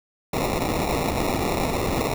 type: noise with sample-and-hold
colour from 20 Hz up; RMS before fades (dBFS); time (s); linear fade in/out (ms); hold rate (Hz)
violet; -24; 0.33-2.14; 5; 1575
effects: none